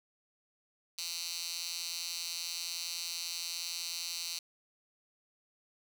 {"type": "tone with high-pass filter", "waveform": "10% pulse", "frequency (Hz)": 170.5, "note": "F3", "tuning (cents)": -41, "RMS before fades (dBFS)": -39, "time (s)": [0.98, 4.39], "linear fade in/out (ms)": 5, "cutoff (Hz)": 4400, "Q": 2.3, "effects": []}